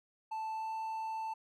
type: tone with pitch glide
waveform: triangle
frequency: 880 to 885.6 Hz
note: A5 to A5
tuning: 0 to +11 cents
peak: -34 dBFS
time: 0.31-1.34 s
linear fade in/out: 10 ms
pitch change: +11 cents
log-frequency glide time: 0.52-0.73 s
effects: none